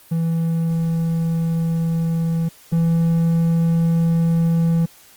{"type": "tone pair in turn", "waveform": "triangle", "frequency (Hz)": [165, 166.15], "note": ["E3", "E3"], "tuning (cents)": [2, 14], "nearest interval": "unison", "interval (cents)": 12, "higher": "second", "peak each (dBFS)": [-15, -12], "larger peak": "second", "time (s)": [[0.11, 2.49], [2.72, 4.86]], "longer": "first", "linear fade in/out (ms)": 10, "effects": ["white hiss -48 dBFS RMS until 5.16 s", "Opus 32 kbps"]}